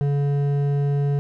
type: tone with hard clipping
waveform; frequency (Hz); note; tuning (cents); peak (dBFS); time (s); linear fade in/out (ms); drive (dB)
triangle; 142.4; C#3; +47; -20; 0.01-1.19; 0; 12
effects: none